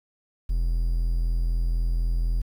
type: tone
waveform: triangle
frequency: 42 Hz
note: E1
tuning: 33 cents sharp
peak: -19 dBFS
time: 0.49-2.42 s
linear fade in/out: 10 ms
effects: 9-bit